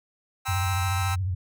sawtooth chord, C dominant seventh, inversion second, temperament just, 784.9 / 941.9 / 1046.5 / 1308.1 Hz, G5 / Bb5 / C6 / E6, +2 / +18 / 0 / -14 cents, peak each -28 / -34 / -33 / -28 dBFS, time 0.45-1.16 s, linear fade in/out 20 ms
sine tone with vibrato, 93 Hz, F#2, 9 cents sharp, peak -24 dBFS, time 0.48-1.35 s, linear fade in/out 10 ms, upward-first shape triangle, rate 14 Hz, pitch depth 130 cents each way
effects none

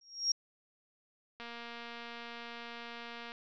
sine tone with exponential growth, 5588 Hz, F8, in tune, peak -24 dBFS, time 0.01-0.32 s, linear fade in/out 5 ms, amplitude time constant 66 ms
click train, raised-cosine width 0.3 ms, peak -30 dBFS, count 452, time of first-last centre 1.4-3.319 s, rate 235 Hz
effects resampled to 16000 Hz

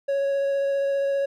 triangle tone with vibrato, 554.4 Hz, C#5, in tune, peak -19 dBFS, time 0.08-1.26 s, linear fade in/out 10 ms, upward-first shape sine, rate 15 Hz, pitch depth 9 cents each way, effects none

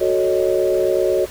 sine chord, D# half-diminished seventh, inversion first, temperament equal, 370 / 440 / 554.4 / 622.3 Hz, F#4 / A4 / C#5 / D#5, 0 / 0 / 0 / 0 cents, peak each -18 / -22 / -20 / -22 dBFS, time 0-1.26 s, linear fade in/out 20 ms, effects pink hiss -37 dBFS RMS until 1.3 s

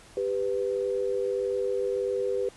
sine tone pair together, 395.6 / 497.2 Hz, G4 / B4, +16 / +12 cents, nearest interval major third, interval 396 cents, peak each -28 dBFS, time 0.17-2.49 s, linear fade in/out 2 ms, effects pink hiss -52 dBFS RMS until 2.56 s + resampled to 24000 Hz

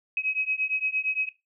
sine beating tone pair, 2540 / 2548.7 Hz, D#7 / D#7, +35 / +41 cents, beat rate 8.7 Hz, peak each -28 dBFS, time 0.17-1.29 s, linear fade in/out 2 ms, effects noise-tail reverb RT60 0.2 s tail -17 dB re dry

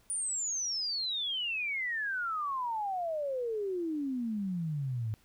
sine exponential sweep, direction down, 9550 to 105 Hz, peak -31 dBFS, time 0.1-5.14 s, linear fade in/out 0 ms, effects pink hiss -66 dBFS RMS until 5.24 s

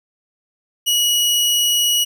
sawtooth tone, 2914 Hz, F#7, 27 cents flat, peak -11 dBFS, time 0.86-2.05 s, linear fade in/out 20 ms, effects none

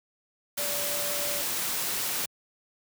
sine tone in noise, 580 Hz, D5, 22 cents flat, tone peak -36 dBFS, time 0.58-1.42 s, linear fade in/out 10 ms, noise white, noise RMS -30 dBFS, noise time 0.57-2.26 s, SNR -9 dB, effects high-pass 100 Hz 12 dB/octave

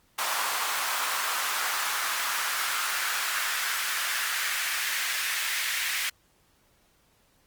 pink noise with high-pass filter sweep, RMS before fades -29 dBFS, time 0.18-6.1 s, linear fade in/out 10 ms, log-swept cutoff 1000 to 2000 Hz, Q 1.9, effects pink hiss -65 dBFS RMS until 7.46 s + Opus 48 kbps

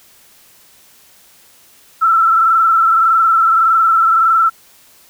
sine tone with frequency modulation, 1332 Hz, E6, 18 cents sharp, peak -8 dBFS, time 2.01-4.5 s, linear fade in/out 20 ms, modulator 21.7 Hz, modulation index 1.7, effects white hiss -47 dBFS RMS until 5.09 s

